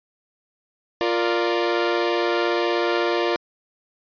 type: chord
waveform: sawtooth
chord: Bb major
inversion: second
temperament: equal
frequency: 349.2 / 466.2 / 587.3 Hz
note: F4 / Bb4 / D5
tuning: 0 / 0 / 0 cents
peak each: -18 / -21 / -22 dBFS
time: 1.01-3.36 s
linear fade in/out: 0 ms
effects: resampled to 11025 Hz